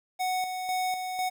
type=tone with tremolo; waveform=square; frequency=740 Hz; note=F#5; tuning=in tune; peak=-27 dBFS; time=0.19-1.3 s; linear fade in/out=20 ms; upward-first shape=square; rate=2 Hz; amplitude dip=45%; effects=10-bit